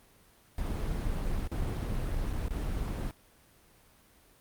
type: noise with dropouts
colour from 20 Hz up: brown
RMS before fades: -32 dBFS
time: 0.58-3.11 s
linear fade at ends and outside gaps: 1 ms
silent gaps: 1.475-1.516 / 2.329-2.333 / 2.484-2.507 s
effects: pink hiss -61 dBFS RMS until 4.4 s + Opus 32 kbps